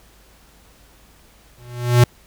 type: tone with exponential growth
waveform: square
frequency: 121.6 Hz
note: B2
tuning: 26 cents flat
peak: -7 dBFS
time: 1.58-2.04 s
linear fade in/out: 5 ms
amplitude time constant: 100 ms
effects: added 52 Hz sine -52 dBFS peak until 2.26 s + pink hiss -52 dBFS RMS until 2.26 s